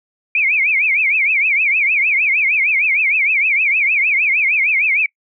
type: tone with vibrato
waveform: sine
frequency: 2345 Hz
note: D7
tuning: 3 cents flat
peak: -12 dBFS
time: 0.35-5.06 s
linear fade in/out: 2 ms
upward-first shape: triangle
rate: 6.5 Hz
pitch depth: 220 cents each way
effects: noise-tail reverb RT60 0.1 s tail -25 dB re dry